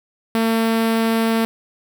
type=tone with notch filter; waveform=sawtooth; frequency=225.8 Hz; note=A3; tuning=45 cents sharp; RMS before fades=-18 dBFS; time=0.35-1.45 s; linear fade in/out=0 ms; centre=6600 Hz; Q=1.7; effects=none